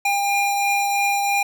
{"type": "tone pair together", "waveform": "square", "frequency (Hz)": [803, 2406], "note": ["G5", "D7"], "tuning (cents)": [41, 41], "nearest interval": "octave + perfect fifth", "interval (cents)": 1900, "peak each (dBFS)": [-20, -24], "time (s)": [0.05, 1.43], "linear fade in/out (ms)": 5, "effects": []}